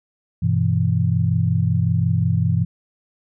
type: chord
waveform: sine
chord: E minor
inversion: first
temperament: equal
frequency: 98 / 123.47 / 164.81 Hz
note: G2 / B2 / E3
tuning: 0 / 0 / 0 cents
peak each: -20 dBFS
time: 0.42-2.65 s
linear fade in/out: 10 ms
effects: none